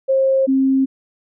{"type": "tone pair in turn", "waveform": "sine", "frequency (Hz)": [534, 267], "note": ["C5", "C4"], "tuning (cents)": [35, 35], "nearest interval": "octave", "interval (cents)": 1200, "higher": "first", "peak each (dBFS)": -12, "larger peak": "neither", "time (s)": [[0.08, 0.47], [0.47, 0.86]], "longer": "neither", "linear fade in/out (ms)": 20, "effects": []}